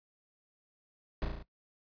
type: noise with echo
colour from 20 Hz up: brown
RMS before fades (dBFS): -32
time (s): 1.22-1.25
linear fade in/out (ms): 0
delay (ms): 35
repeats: 5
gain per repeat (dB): -3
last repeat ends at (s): 1.425
effects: noise-tail reverb RT60 0.1 s tail -17 dB re dry + resampled to 11025 Hz